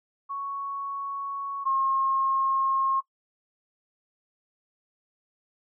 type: tone pair in turn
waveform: sine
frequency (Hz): 1110 / 1075.3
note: C#6 / C6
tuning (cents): +2 / +47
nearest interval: minor second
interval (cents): 55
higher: first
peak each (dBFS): -30 / -22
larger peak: second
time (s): 0.29-1.65 / 1.65-3.01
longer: neither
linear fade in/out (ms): 20
effects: noise-tail reverb RT60 0.1 s tail -18 dB re dry